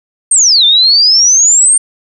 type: exponential two-way sweep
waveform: sine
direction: down then up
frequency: 8870 to 3528 to 8870 Hz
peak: -4 dBFS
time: 0.31-1.78 s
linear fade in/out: 5 ms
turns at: 0.65 s
effects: none